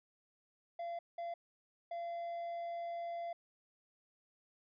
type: tone bursts at uneven times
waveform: triangle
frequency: 684 Hz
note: F5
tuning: 36 cents flat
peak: -37 dBFS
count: 3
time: 0.79-0.99 / 1.18-1.34 / 1.91-3.33 s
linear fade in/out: 5 ms
effects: resampled to 11025 Hz